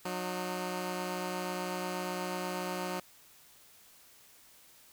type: tone pair together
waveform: 10% pulse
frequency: 181.95 / 306 Hz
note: F#3 / D#4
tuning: -29 / -29 cents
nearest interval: major sixth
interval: 900 cents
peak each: -27 / -32 dBFS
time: 0.05-3 s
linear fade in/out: 5 ms
effects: white hiss -59 dBFS RMS until 4.92 s